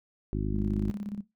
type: harmonic tone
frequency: 51.2 Hz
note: G#1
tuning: 24 cents flat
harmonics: 1 / 2 / 3 / 4 / 5 / 6 / 7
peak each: -31 / -34 / -36 / -37 / -38 / -39 / -39 dBFS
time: 0.33-0.9 s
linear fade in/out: 0 ms
type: tone with tremolo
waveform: sine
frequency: 204.7 Hz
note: G#3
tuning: 25 cents flat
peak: -31 dBFS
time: 0.53-1.22 s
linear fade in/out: 20 ms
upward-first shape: square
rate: 17 Hz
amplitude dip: 70%
effects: noise-tail reverb RT60 0.2 s tail -18 dB re dry